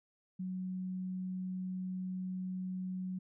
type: tone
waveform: sine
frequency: 185.1 Hz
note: F#3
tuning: 1 cent sharp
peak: -36 dBFS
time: 0.39-3.19 s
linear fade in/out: 10 ms
effects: none